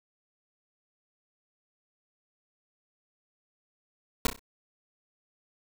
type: noise with echo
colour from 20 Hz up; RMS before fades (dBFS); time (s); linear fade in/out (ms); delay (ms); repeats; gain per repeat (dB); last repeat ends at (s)
pink; -23; 4.25-4.27; 2; 31; 4; -8; 4.394
effects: none